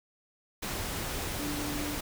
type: tone in noise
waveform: sine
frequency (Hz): 293.7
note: D4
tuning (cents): 0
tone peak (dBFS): -35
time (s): 1.39-1.96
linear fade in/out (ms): 10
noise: pink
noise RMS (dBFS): -35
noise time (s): 0.62-2.01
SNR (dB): -3
effects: none